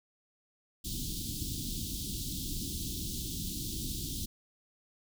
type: band-stop noise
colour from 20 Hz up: pink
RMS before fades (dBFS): -37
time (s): 0.84-4.26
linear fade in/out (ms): 10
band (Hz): 330 to 3300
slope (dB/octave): 48
effects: none